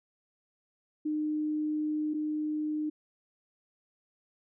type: tone pair in turn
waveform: sine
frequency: 304.6 / 304.6 Hz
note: D#4 / D#4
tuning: -37 / -37 cents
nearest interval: unison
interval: 0 cents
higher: neither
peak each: -28 / -29 dBFS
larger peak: first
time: 1.05-2.14 / 2.14-2.9 s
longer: first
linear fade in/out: 10 ms
effects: none